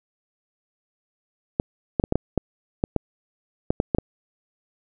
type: clicks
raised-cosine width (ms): 2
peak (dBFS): -6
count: 12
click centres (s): 1.599 / 1.998 / 2.039 / 2.124 / 2.156 / 2.377 / 2.839 / 2.963 / 3.705 / 3.801 / 3.948 / 3.985
effects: none